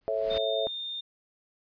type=noise with exponential growth; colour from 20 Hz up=pink; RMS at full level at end=-35 dBFS; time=0.01-0.38 s; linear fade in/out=2 ms; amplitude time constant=79 ms
type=chord; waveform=sine; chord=A major; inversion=none; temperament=just; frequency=440 / 550 / 660 Hz; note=A4 / C#5 / E5; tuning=0 / -14 / +2 cents; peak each=-32 / -31 / -29 dBFS; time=0.08-0.67 s; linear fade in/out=0 ms
type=tone; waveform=sine; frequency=3633 Hz; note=A#7; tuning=45 cents flat; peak=-33 dBFS; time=0.3-1.01 s; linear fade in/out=10 ms
effects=resampled to 11025 Hz